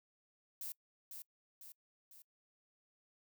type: noise with echo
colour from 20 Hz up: violet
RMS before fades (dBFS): -44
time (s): 0.61-0.72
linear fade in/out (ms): 2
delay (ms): 500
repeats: 3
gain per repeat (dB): -5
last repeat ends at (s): 2.22
effects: noise-tail reverb RT60 0.1 s tail -24 dB re dry

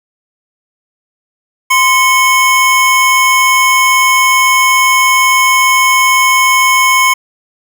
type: tone pair together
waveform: square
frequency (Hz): 1037.7 / 2200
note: C6 / C#7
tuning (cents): -15 / -14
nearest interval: octave + minor second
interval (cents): 1301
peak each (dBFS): -10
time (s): 1.7-7.14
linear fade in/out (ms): 10
effects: none

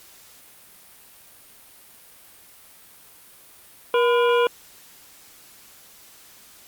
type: harmonic tone with a mistuned harmonic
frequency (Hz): 477.6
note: A#4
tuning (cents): +42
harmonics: 1 / 2 / 3 / 5 / 6 / 7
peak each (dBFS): -17 / -23 / -27 / -31 / -33 / -34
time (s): 3.94-4.47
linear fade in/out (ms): 2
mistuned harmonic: 2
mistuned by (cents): +93
effects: white hiss -49 dBFS RMS until 6.67 s + Opus 48 kbps

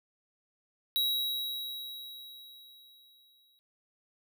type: tone with exponential decay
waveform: square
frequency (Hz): 3858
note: B7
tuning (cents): -41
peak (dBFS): -26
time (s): 0.96-3.59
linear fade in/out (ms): 0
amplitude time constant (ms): 570
effects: none

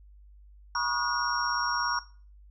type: tone cluster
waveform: sine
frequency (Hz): 965 / 1106 / 1223 / 1441 / 5570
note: B5 / C#6 / D#6 / F#6 / F8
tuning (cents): -40 / -4 / -30 / -46 / -5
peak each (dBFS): -31 / -33 / -35 / -32 / -33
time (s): 0.75-1.99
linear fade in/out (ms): 2
effects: noise-tail reverb RT60 0.4 s tail -18 dB re dry + added 50 Hz sine -50 dBFS peak until 2.5 s

